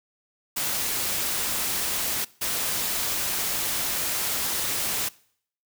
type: noise bursts at uneven times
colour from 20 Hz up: white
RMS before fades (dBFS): -27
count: 2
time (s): 0.56-2.25 / 2.41-5.09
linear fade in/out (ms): 10
effects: noise-tail reverb RT60 0.6 s tail -22 dB re dry